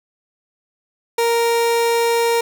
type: tone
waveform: 30% pulse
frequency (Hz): 466.2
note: A#4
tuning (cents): 0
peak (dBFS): -12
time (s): 1.18-2.41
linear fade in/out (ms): 5
effects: none